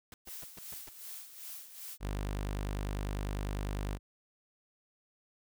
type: noise bursts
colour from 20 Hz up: pink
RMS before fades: -49 dBFS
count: 6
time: 0.12-0.89 s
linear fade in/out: 2 ms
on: 20 ms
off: 130 ms
type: noise with tremolo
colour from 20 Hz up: blue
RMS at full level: -44 dBFS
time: 0.25-1.98 s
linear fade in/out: 50 ms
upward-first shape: sine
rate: 2.6 Hz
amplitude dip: 65%
type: tone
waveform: sawtooth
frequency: 50 Hz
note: G1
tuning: 35 cents sharp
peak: -30 dBFS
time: 2-3.99 s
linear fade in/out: 50 ms
effects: none